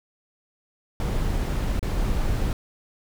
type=noise with dropouts; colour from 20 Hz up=brown; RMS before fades=-24 dBFS; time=1-2.53 s; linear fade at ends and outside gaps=1 ms; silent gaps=1.794-1.828 s; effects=none